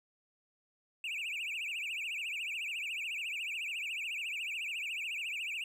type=tone with vibrato; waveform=triangle; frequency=2558 Hz; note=D#7; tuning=47 cents sharp; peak=-34 dBFS; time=1.04-5.64 s; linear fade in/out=2 ms; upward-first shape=triangle; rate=14 Hz; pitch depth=230 cents each way; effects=none